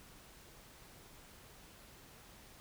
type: silence
effects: pink hiss -58 dBFS RMS until 2.6 s